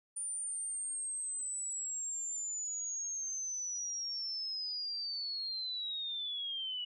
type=linear sweep; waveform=sine; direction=down; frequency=9280 to 2915 Hz; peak=-36 dBFS; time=0.16-6.85 s; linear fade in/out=10 ms; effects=none